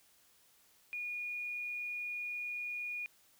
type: tone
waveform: sine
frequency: 2443 Hz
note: D#7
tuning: 32 cents flat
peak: -37 dBFS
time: 0.93-3.06 s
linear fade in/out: 0 ms
effects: white hiss -67 dBFS RMS until 3.39 s